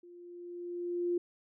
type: tone with level ramp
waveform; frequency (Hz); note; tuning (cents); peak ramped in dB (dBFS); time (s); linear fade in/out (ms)
sine; 350; F4; +4; -51 to -27; 0.03-1.18; 5
effects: none